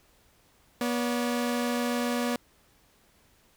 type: tone pair together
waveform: sawtooth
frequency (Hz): 242 / 571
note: B3 / D5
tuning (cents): -35 / -49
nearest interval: octave + minor third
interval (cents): 1486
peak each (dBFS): -23 / -30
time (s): 0.81-2.36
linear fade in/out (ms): 2
effects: pink hiss -63 dBFS RMS until 3.56 s